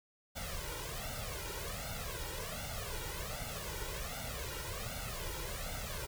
pink noise with flanger, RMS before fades -41 dBFS, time 0.35-6.07 s, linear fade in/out 20 ms, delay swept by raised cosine 1.4 to 2.13 ms, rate 1.3 Hz, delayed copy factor +0.9, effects none

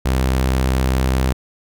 sawtooth tone, 64.9 Hz, C2, 13 cents flat, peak -11 dBFS, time 0.05-1.33 s, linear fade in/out 10 ms, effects none

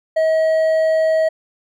triangle tone with hard clipping, 638 Hz, D#5, 43 cents sharp, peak -14 dBFS, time 0.16-1.29 s, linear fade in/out 10 ms, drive 7 dB, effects none

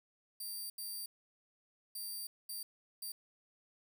5% pulse tone bursts at uneven times, 4699 Hz, D8, in tune, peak -34 dBFS, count 5, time 0.4-0.7 / 0.78-1.06 / 1.95-2.27 / 2.49-2.63 / 3.02-3.12 s, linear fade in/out 5 ms, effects 11-bit

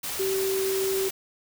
sine tone in noise, 384.9 Hz, G4, 32 cents flat, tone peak -24 dBFS, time 0.19-1.09 s, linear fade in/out 10 ms, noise white, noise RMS -32 dBFS, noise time 0.03-1.11 s, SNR +5 dB, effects none

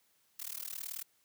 blue noise with amplitude modulation, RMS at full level -38 dBFS, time 0.39-1.03 s, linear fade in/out 10 ms, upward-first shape sine, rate 38.5 Hz, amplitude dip 100%, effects white hiss -72 dBFS RMS until 1.24 s + high-pass 60 Hz 12 dB/octave

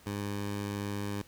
15% pulse tone, 101.6 Hz, G#2, 38 cents flat, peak -27 dBFS, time 0.06-1.22 s, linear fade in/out 5 ms, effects pink hiss -58 dBFS RMS until 1.27 s

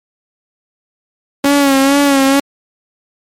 sawtooth tone with vibrato, 277.2 Hz, C#4, in tune, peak -4 dBFS, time 1.44-2.4 s, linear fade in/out 5 ms, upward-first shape sine, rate 2.2 Hz, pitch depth 51 cents each way, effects MP3 64 kbps

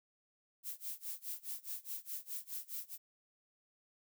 violet noise with tremolo, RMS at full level -41 dBFS, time 0.63-2.98 s, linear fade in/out 50 ms, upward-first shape sine, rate 4.8 Hz, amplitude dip 95%, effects none

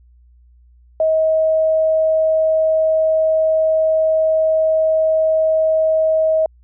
sine tone, 635 Hz, D#5, 35 cents sharp, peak -12 dBFS, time 1-6.46 s, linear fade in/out 2 ms, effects added 60 Hz sine -46 dBFS peak until 6.63 s

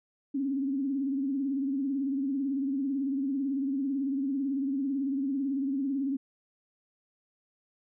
sine tone with vibrato, 273.4 Hz, C#4, 24 cents flat, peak -27 dBFS, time 0.34-6.17 s, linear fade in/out 10 ms, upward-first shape sine, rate 18 Hz, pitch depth 84 cents each way, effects none

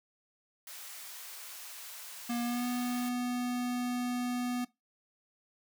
white high-pass noise, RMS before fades -46 dBFS, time 0.67-3.09 s, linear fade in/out 2 ms, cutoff 750 Hz, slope 12 dB/octave
square tone with pitch glide, 238.5 to 246.1 Hz, A#3 to B3, +40 to -6 cents, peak -32 dBFS, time 2.29-4.65 s, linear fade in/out 10 ms, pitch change +54 cents, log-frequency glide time 2.43-2.66 s
effects noise-tail reverb RT60 0.2 s tail -20 dB re dry

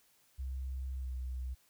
sine tone with pitch glide, 65.41 to 63.47 Hz, C2 to B1, 0 to +48 cents, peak -36 dBFS, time 0.38-1.55 s, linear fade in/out 20 ms, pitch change -52 cents, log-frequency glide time 0.98-1.09 s, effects white hiss -69 dBFS RMS until 1.69 s

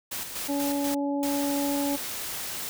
white noise with tremolo, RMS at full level -33 dBFS, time 0.11-0.95 s, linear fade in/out 10 ms, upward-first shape square, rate 4.1 Hz, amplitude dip 45%
harmonic tone, 283.1 Hz, C#4, 37 cents sharp, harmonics 1 / 2 / 3, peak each -26 / -32 / -35 dBFS, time 0.48-1.97 s, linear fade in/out 20 ms
white noise, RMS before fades -34 dBFS, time 1.23-2.69 s, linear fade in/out 0 ms
effects none

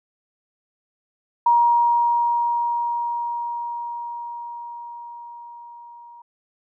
sine tone with level ramp, 947 Hz, A#5, 27 cents sharp, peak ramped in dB -12 to -41 dBFS, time 1.46-6.22 s, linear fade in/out 5 ms, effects none

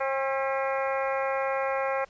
harmonic tone with a mistuned harmonic, 269.1 Hz, C4, 49 cents sharp, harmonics 2 / 3 / 4 / 5 / 6 / 7 / 8 / 9, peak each -28 / -32 / -34 / -36 / -38 / -39 / -40 / -41 dBFS, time 0-2.05 s, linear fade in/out 10 ms, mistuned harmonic 7, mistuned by +55 cents, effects pink hiss -59 dBFS RMS until 2.09 s + resampled to 16000 Hz

